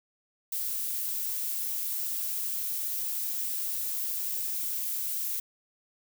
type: noise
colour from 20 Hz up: violet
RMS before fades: -32 dBFS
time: 0.52-5.4 s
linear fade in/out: 5 ms
effects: none